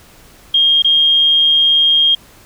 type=tone with dropouts; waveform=sine; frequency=3229 Hz; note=G#7; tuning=49 cents flat; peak=-8 dBFS; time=0.54-2.15 s; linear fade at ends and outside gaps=5 ms; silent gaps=0.822-0.845 s; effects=pink hiss -44 dBFS RMS until 2.45 s